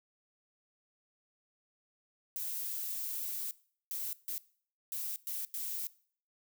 violet noise bursts at uneven times, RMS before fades -38 dBFS, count 6, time 2.36-3.51 / 3.91-4.13 / 4.28-4.38 / 4.92-5.16 / 5.27-5.45 / 5.54-5.87 s, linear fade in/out 0 ms, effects noise-tail reverb RT60 0.5 s tail -20 dB re dry

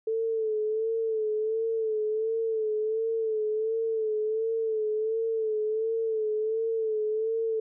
sine tone with vibrato, 440 Hz, A4, in tune, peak -25 dBFS, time 0.07-7.6 s, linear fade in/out 5 ms, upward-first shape sine, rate 1.4 Hz, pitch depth 49 cents each way, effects none

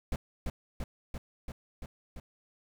brown noise with echo, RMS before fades -31 dBFS, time 0.12-0.16 s, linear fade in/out 2 ms, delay 340 ms, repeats 6, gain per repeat -2 dB, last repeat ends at 2.2 s, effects none

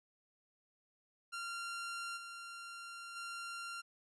sawtooth tone with level steps, 1383 Hz, F6, 17 cents flat, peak -37 / -43 / -39 dBFS, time 1.32-3.82 s, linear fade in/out 20 ms, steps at 2.16 / 3.15 s, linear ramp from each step 20 ms, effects resampled to 24000 Hz

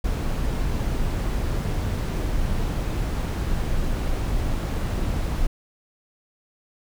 brown noise, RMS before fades -24 dBFS, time 0.04-5.47 s, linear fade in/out 5 ms, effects none

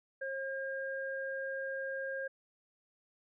sine tone pair together, 538 / 1612.2 Hz, C5 / G6, +48 / +48 cents, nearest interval octave + perfect fifth, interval 1900 cents, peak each -38 / -39 dBFS, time 0.21-2.28 s, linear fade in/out 10 ms, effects none

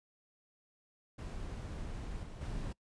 brown noise with level steps, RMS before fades -42 / -46 / -40 dBFS, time 1.18-2.73 s, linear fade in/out 10 ms, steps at 2.23 / 2.41 s, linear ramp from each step 2 ms, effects noise-tail reverb RT60 0.1 s tail -24 dB re dry + resampled to 22050 Hz

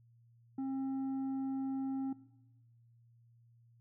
triangle tone with tanh clipping, 267.7 Hz, C4, 40 cents sharp, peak -36 dBFS, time 0.58-2.13 s, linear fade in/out 5 ms, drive 10 dB, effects noise-tail reverb RT60 1.0 s tail -18 dB re dry + added 117 Hz sine -62 dBFS peak until 3.8 s

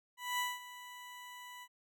20% pulse tone with ADSR envelope, 987.8 Hz, B5, in tune, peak -27 dBFS, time 0.17-1.68 s, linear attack 220 ms, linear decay 200 ms, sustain -16 dB, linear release 53 ms, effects none

